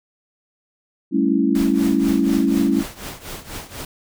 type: chord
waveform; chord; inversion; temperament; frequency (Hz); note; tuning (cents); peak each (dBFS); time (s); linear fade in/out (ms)
sine; A dominant seventh; third; equal; 196 / 220 / 277.2 / 329.6; G3 / A3 / C#4 / E4; 0 / 0 / 0 / 0; -22 / -21 / -18 / -21; 1.11-2.84; 50
type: noise with tremolo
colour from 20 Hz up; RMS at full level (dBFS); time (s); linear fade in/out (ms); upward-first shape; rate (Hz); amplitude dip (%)
pink; -30; 1.55-3.85; 2; triangle; 4.1; 85
effects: none